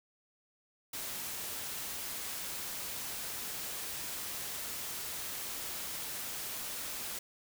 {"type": "noise", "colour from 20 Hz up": "white", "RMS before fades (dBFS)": -40, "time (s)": [0.93, 7.19], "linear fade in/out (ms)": 5, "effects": []}